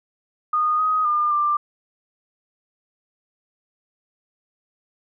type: tone with pitch steps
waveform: sine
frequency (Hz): 1230 / 1255 / 1205 / 1186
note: D#6 / D#6 / D6 / D6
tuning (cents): -20 / +15 / +44 / +17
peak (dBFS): -17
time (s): 0.53-1.57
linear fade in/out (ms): 5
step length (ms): 260
effects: none